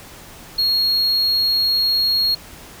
sine tone, 4295 Hz, C8, 44 cents sharp, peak -12 dBFS, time 0.58-2.35 s, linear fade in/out 10 ms, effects tanh soft clip ceiling -14 dBFS + pink hiss -40 dBFS RMS until 2.8 s

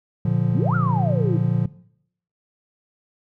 triangle chord, Bb major, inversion none, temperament just, 116.54 / 145.68 / 174.81 Hz, Bb2 / D3 / F3, 0 / -14 / +2 cents, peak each -20 dBFS, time 0.25-1.66 s, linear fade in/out 5 ms
sine exponential two-way sweep, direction up then down, 130 to 1446 to 312.8 Hz, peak -24 dBFS, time 0.5-1.37 s, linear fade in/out 2 ms, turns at 0.75 s
effects noise-tail reverb RT60 0.7 s tail -19 dB re dry

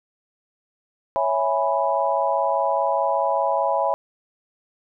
sine chord, C# minor seventh, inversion none, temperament equal, 554.4 / 659.3 / 830.6 / 987.8 Hz, C#5 / E5 / G#5 / B5, 0 / 0 / 0 / 0 cents, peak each -24 dBFS, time 1.16-3.94 s, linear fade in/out 0 ms, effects none

